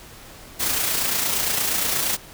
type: noise with amplitude modulation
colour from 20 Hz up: white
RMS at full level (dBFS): -21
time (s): 0.59-2.17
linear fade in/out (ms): 20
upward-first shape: sine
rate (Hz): 28.6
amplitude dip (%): 40
effects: pink hiss -43 dBFS RMS until 2.33 s